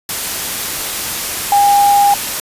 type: tone in noise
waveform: sine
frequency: 810 Hz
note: G#5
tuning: 43 cents flat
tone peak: -7 dBFS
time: 1.52-2.14 s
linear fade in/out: 2 ms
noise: white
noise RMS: -20 dBFS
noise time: 0.09-2.4 s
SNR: +10 dB
effects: resampled to 32000 Hz